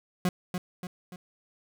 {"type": "tone with echo", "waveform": "40% pulse", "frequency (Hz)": 180.6, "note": "F#3", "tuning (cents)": -42, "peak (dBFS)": -22, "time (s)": [0.25, 0.29], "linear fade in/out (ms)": 2, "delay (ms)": 290, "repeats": 3, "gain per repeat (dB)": -6, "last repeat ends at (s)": 1.16, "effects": []}